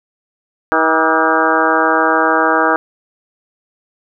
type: harmonic tone with a mistuned harmonic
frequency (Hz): 160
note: D#3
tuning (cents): +49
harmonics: 2 / 3 / 4 / 5 / 6 / 7 / 8 / 9 / 10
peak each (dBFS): -19 / -19 / -19 / -19 / -19 / -19 / -19 / -19 / -19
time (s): 0.72-2.76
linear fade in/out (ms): 0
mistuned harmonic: 7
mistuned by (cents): +80
effects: none